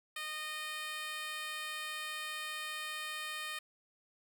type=tone with high-pass filter; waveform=10% pulse; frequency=615 Hz; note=D#5; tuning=20 cents flat; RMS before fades=-41 dBFS; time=0.16-3.59 s; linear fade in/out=5 ms; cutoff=1400 Hz; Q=1; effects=none